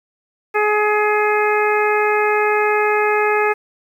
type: harmonic tone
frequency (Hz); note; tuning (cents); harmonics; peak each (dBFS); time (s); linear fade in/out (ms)
421.2; G#4; +24; 1 / 2 / 3 / 4 / 5 / 6; -17 / -20 / -22 / -23 / -24 / -25; 0.54-3.54; 20
effects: 8-bit